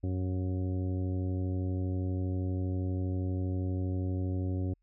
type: harmonic tone with a mistuned harmonic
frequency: 92.5 Hz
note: F#2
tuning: in tune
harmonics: 1 / 2 / 3 / 4 / 5 / 6 / 8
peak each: -30 / -41 / -37 / -43 / -50 / -48 / -55 dBFS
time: 0.03-4.74 s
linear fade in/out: 10 ms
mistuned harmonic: 8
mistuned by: -44 cents
effects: added 41 Hz sine -70 dBFS peak until 4.82 s